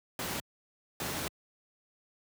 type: noise bursts at uneven times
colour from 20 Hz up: pink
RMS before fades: -35 dBFS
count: 2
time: 0.19-0.4 / 1-1.28 s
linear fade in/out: 2 ms
effects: high-pass 100 Hz 12 dB/octave